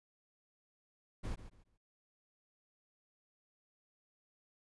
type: noise with echo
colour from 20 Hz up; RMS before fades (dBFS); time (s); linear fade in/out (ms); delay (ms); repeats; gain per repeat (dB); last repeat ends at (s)
brown; -39; 1.23-1.36; 20; 140; 3; -12; 1.78
effects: resampled to 24000 Hz